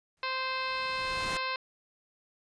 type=noise with exponential growth; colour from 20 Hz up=pink; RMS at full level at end=-36 dBFS; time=0.17-1.37 s; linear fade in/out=1 ms; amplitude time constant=260 ms
type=harmonic tone; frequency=521 Hz; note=C5; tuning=7 cents flat; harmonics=1 / 2 / 3 / 4 / 5 / 6 / 7 / 8 / 9 / 10; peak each=-41 / -34 / -39 / -40 / -38 / -47 / -45 / -40 / -50 / -49 dBFS; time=0.23-1.56 s; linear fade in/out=2 ms
effects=resampled to 22050 Hz